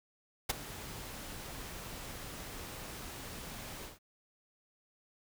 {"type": "noise with ADSR envelope", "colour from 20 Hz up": "pink", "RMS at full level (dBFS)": -27, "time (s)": [0.49, 3.99], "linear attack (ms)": 11, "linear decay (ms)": 16, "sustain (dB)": -18, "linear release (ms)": 160, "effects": []}